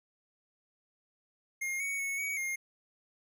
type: tone with pitch steps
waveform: square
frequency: 2132 / 2232 / 2205 / 2255 / 2130 Hz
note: C7 / C#7 / C#7 / C#7 / C7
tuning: +32 / +11 / -10 / +29 / +30 cents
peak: -33 dBFS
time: 1.61-2.56 s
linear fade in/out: 10 ms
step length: 190 ms
effects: none